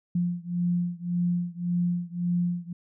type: beating tone pair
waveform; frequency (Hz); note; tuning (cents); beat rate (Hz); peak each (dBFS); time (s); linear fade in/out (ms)
sine; 174.5 / 176.3; F3 / F3; -1 / +17; 1.8; -27 / -28; 0.15-2.73; 5
effects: none